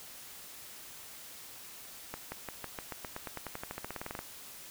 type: accelerating click train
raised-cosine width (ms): 0.5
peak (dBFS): -23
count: 23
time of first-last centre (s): 2.14-4.19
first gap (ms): 180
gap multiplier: 0.93
effects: white hiss -49 dBFS RMS until 4.7 s

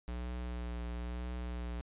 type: tone with vibrato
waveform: square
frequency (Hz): 60.2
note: B1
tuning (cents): -44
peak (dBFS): -38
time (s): 0.08-1.81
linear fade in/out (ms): 0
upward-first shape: triangle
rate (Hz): 0.99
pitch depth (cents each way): 32
effects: resampled to 8000 Hz

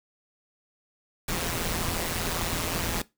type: noise with amplitude modulation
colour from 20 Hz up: pink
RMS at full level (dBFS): -26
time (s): 1.28-3.02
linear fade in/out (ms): 5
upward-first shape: sine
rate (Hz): 169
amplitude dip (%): 75
effects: noise-tail reverb RT60 0.2 s tail -19 dB re dry

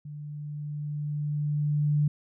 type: tone with level ramp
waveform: sine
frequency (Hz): 148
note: D3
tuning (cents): +14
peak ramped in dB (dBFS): -37 to -20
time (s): 0.05-2.08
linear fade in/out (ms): 5
effects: none

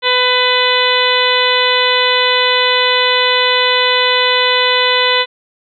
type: harmonic tone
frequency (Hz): 500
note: B4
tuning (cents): +21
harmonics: 1 / 2 / 3 / 4 / 5 / 6 / 7 / 8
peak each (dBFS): -17 / -17 / -21 / -17 / -21 / -19 / -17 / -20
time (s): 0.02-5.26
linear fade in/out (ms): 50
effects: none

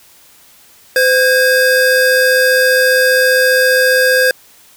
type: tone pair together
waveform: square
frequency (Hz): 511 / 1628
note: C5 / G#6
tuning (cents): -41 / -35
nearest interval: octave + minor sixth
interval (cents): 2006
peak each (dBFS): -12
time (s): 0.96-4.31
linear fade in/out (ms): 2
effects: white hiss -45 dBFS RMS until 4.76 s

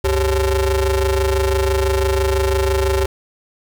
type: ring-modulated tone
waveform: 35% pulse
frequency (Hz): 160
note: D#3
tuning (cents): +49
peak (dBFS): -10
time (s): 0.04-3.06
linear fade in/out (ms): 5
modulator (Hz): 227
effects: 7-bit

